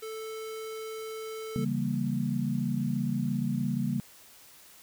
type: tone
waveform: square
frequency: 440 Hz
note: A4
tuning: in tune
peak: -37 dBFS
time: 0.02-1.65 s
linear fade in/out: 10 ms
type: chord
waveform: sine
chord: C# diminished seventh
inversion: none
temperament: equal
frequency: 138.59 / 164.81 / 196 / 233.1 Hz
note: C#3 / E3 / G3 / Bb3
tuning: 0 / 0 / 0 / 0 cents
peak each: -32 / -36 / -32 / -31 dBFS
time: 1.56-4 s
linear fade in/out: 0 ms
effects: white hiss -54 dBFS RMS until 4.82 s